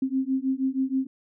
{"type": "beating tone pair", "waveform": "sine", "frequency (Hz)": [261.6, 267.9], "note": ["C4", "C4"], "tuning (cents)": [0, 41], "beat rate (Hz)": 6.3, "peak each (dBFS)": -26, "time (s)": [0.02, 1.07], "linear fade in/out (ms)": 5, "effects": []}